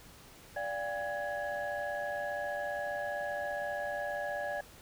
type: tone cluster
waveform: sine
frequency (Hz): 585 / 705 / 800 / 1674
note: D5 / F5 / G5 / G#6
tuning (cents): -7 / +16 / +35 / +13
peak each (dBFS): -36 / -40 / -40 / -38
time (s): 0.56-4.61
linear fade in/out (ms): 5
effects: tanh soft clip ceiling -27 dBFS + pink hiss -55 dBFS RMS until 4.81 s